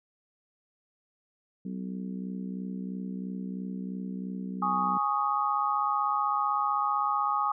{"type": "harmonic tone", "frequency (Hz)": 63, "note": "B1", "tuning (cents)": 35, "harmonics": [3, 4, 5, 6, 7], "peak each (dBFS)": [-34, -39, -48, -52, -51], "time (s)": [1.65, 4.98], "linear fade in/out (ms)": 5}
{"type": "chord", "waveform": "sine", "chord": "Ab suspended fourth", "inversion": "none", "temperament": "equal", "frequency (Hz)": [830.6, 1108.7, 1244.5], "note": ["Ab5", "Db6", "Eb6"], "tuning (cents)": [0, 0, 0], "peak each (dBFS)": [-30, -30, -28], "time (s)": [4.62, 7.52], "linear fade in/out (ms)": 5}
{"effects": []}